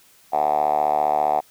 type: tone with band-pass filter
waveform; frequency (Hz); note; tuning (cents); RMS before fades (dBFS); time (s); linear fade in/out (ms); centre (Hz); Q
5% pulse; 75; D2; +37; -20; 0.32-1.41; 20; 750; 8.5
effects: white hiss -54 dBFS RMS until 1.5 s